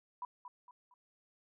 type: tone with echo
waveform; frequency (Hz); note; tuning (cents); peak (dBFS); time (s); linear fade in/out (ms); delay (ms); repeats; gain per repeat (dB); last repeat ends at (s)
sine; 987.8; B5; 0; -38; 0.22-0.25; 2; 230; 3; -8; 0.94
effects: none